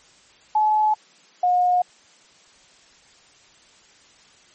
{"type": "tone pair in turn", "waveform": "sine", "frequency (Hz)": [856, 719.8], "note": ["A5", "F#5"], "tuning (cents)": [-48, -48], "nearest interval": "minor third", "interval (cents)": 300, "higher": "first", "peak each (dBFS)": -15, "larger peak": "neither", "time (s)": [[0.55, 0.94], [1.43, 1.82]], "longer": "neither", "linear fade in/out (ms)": 5, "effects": ["white hiss -53 dBFS RMS until 4.54 s", "MP3 32 kbps"]}